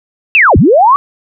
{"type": "linear two-way sweep", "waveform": "sine", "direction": "down then up", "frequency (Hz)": [2765, 59.6, 1170], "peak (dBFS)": -3, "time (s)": [0.35, 0.96], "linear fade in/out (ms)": 0, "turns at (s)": 0.57, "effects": []}